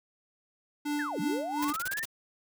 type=tone with tremolo; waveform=square; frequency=293.7 Hz; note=D4; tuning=in tune; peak=-29 dBFS; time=0.85-1.73 s; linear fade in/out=10 ms; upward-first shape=sine; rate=2.8 Hz; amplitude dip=80%
type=linear two-way sweep; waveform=sine; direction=down then up; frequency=1850 to 155.56 to 1850 Hz; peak=-32 dBFS; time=0.99-2.04 s; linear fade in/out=5 ms; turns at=1.2 s
type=noise bursts; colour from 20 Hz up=white; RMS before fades=-36 dBFS; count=8; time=1.62-2.055 s; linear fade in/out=5 ms; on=29 ms; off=29 ms
effects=none